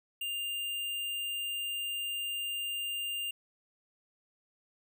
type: tone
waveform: square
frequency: 2800 Hz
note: F7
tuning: 4 cents sharp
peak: -34 dBFS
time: 0.21-3.31 s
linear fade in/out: 5 ms
effects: none